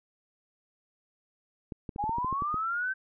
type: clicks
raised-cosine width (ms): 3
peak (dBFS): -24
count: 10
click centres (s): 1.722 / 1.892 / 1.961 / 2.04 / 2.094 / 2.184 / 2.246 / 2.327 / 2.422 / 2.543
type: linear sweep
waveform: sine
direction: up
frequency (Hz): 799 to 1561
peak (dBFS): -28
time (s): 1.98-2.94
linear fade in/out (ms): 20
effects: none